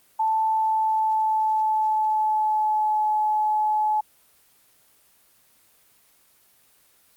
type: tone with pitch glide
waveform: sine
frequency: 880 to 854.9 Hz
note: A5 to G#5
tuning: 0 to +50 cents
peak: -19 dBFS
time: 0.19-4.01 s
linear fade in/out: 10 ms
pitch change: -50 cents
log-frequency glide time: 0.42-3.06 s
effects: white hiss -59 dBFS RMS until 7.16 s + Opus 24 kbps